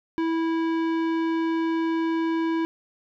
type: tone with tanh clipping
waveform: sine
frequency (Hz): 327.6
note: E4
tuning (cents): -11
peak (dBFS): -24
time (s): 0.18-2.65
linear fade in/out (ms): 0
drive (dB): 16
effects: none